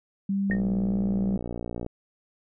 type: tone with vibrato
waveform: sine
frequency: 196 Hz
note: G3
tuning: in tune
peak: -23 dBFS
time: 0.29-1.37 s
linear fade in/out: 5 ms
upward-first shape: sine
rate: 1.7 Hz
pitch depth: 12 cents each way
type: click train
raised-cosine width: 2 ms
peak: -20 dBFS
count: 82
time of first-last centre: 0.5-1.864 s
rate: 59.4 Hz
type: tone with exponential decay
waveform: sine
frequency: 1840 Hz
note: A#6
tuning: 23 cents flat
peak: -23 dBFS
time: 0.51-0.61 s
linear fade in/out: 2 ms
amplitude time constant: 20 ms
effects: none